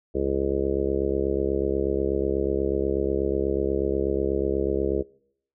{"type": "harmonic tone", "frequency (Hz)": 68.2, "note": "C#2", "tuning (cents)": -28, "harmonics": [1, 2, 3, 4, 5, 6, 7, 8, 9], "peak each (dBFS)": [-31, -38, -34, -38, -28, -27, -30, -36, -36], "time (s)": [0.14, 5.03], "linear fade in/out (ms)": 20, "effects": ["noise-tail reverb RT60 0.7 s tail -25 dB re dry"]}